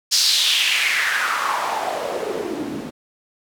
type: noise with band-pass filter sweep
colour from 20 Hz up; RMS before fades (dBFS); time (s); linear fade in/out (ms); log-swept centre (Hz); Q
white; -21; 0.11-2.91; 20; 5200 to 220; 3.4
effects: none